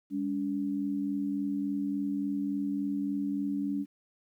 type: tone pair together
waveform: sine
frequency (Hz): 201.6 / 285.1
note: G3 / C#4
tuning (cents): +49 / +49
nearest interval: tritone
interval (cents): 600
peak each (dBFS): -34 / -30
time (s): 0.1-3.86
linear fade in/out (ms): 50
effects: 11-bit